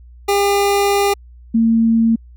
25% pulse / sine tone pair in turn, 402.2 / 227.2 Hz, G4 / A#3, +44 / -44 cents, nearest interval minor seventh, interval 988 cents, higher first, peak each -9 / -10 dBFS, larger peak first, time 0.28-1.14 / 1.54-2.16 s, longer first, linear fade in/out 10 ms, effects added 60 Hz sine -38 dBFS peak until 2.36 s

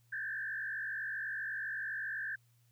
sine tone with frequency modulation, 1661.2 Hz, G#6, in tune, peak -36 dBFS, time 0.12-2.36 s, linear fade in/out 10 ms, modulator 52.2 Hz, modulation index 2.2, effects added 118 Hz sine -66 dBFS peak until 2.71 s + white hiss -75 dBFS RMS until 2.71 s

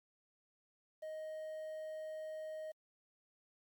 triangle tone with quantisation, 625 Hz, D#5, 8 cents sharp, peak -40 dBFS, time 1.02-2.72 s, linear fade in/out 10 ms, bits 11, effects MP3 96 kbps

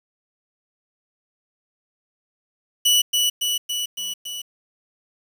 sawtooth tone with echo, 2953 Hz, F#7, 4 cents flat, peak -11 dBFS, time 2.85-3.02 s, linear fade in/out 10 ms, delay 280 ms, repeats 5, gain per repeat -3 dB, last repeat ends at 4.42 s, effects 7-bit

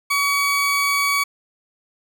40% pulse tone pair together, 1132 / 2264 Hz, C#6 / C#7, +36 / +36 cents, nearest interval octave, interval 1200 cents, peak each -20 dBFS, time 0.1-1.24 s, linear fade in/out 10 ms, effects none

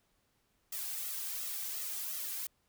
blue noise with flanger, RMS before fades -39 dBFS, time 0.72-2.47 s, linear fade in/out 5 ms, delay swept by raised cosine 1.5 to 2.6 ms, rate 2.8 Hz, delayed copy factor +0.8, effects pink hiss -75 dBFS RMS until 2.68 s

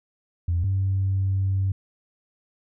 sine tone pair in turn, 86.2 / 96.31 Hz, F2 / G2, -22 / -30 cents, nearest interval major second, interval 192 cents, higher second, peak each -19 dBFS, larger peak neither, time 0.48-0.64 / 0.64-1.72 s, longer second, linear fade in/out 5 ms, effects tanh soft clip ceiling -16 dBFS

